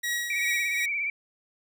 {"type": "tone with tremolo", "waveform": "sawtooth", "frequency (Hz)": 1909, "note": "A#6", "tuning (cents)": 41, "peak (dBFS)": -22, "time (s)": [0.03, 0.86], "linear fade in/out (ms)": 10, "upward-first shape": "triangle", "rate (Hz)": 2.6, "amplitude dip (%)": 60}
{"type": "tone with vibrato", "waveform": "sine", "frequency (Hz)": 2291, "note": "D7", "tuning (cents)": -44, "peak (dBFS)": -26, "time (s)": [0.3, 1.1], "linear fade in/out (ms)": 2, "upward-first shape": "sine", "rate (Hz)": 17, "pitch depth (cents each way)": 57}
{"effects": []}